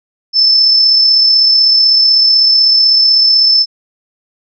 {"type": "tone with amplitude modulation", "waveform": "sine", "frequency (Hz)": 5274, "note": "E8", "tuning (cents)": 0, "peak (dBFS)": -4, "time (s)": [0.33, 3.66], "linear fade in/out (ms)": 50, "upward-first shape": "sine", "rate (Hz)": 36, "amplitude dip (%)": 30, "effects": []}